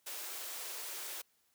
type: high-pass noise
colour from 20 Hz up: white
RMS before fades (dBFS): -43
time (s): 0.06-1.22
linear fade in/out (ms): 10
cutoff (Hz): 330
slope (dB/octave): 48
effects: white hiss -74 dBFS RMS until 1.54 s + high-pass 60 Hz 12 dB/octave